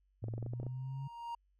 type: linear sweep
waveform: sine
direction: up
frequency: 109.6 to 138.59 Hz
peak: -38 dBFS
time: 0.22-1.08 s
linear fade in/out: 10 ms
type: clicks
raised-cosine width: 2 ms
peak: -31 dBFS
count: 10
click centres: 0.241 / 0.284 / 0.338 / 0.38 / 0.427 / 0.463 / 0.535 / 0.6 / 0.631 / 0.666 s
type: tone with exponential growth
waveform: triangle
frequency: 937 Hz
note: A#5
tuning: 9 cents sharp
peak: -35 dBFS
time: 0.52-1.35 s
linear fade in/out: 5 ms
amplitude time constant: 180 ms
effects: added 48 Hz sine -70 dBFS peak until 1.59 s